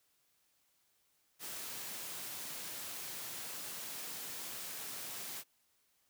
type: high-pass noise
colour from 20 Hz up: white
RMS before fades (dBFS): -44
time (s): 1.39-5.44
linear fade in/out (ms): 50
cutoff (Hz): 100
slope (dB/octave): 24
effects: white hiss -75 dBFS RMS until 6.09 s